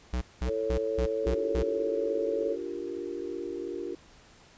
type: tone bursts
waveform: square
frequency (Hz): 61.74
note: B1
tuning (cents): 0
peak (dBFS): -28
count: 6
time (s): 0.13-1.628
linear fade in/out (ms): 5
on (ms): 83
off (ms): 200
type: harmonic tone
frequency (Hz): 110.8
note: A2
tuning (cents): +13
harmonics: 3 / 4 / 5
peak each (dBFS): -39 / -29 / -32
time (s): 0.45-2.57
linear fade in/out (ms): 50
type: chord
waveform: sine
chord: G minor seventh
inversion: second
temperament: equal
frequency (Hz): 293.7 / 349.2 / 392 / 466.2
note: D4 / F4 / G4 / Bb4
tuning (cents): 0 / 0 / 0 / 0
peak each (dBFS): -41 / -36 / -38 / -40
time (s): 1.24-3.95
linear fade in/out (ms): 5
effects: pink hiss -56 dBFS RMS until 4.57 s + resampled to 16000 Hz